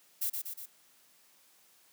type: noise with echo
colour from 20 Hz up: violet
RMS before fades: -32 dBFS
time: 0.21-0.3 s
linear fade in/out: 10 ms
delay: 120 ms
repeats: 3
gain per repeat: -4 dB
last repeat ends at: 0.66 s
effects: white hiss -64 dBFS RMS until 1.92 s + high-pass 150 Hz 12 dB/octave